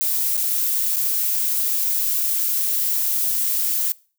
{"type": "noise with dropouts", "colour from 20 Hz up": "violet", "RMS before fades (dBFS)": -21, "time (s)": [0.01, 3.92], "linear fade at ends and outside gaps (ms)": 0, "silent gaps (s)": [[0.369, 0.376], [0.96, 0.967]], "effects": ["noise-tail reverb RT60 0.4 s tail -23 dB re dry"]}